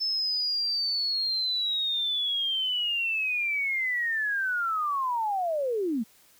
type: linear sweep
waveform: sine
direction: down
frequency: 5274 to 205.8 Hz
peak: -25 dBFS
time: 0-6.04 s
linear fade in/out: 20 ms
effects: white hiss -59 dBFS RMS until 6.39 s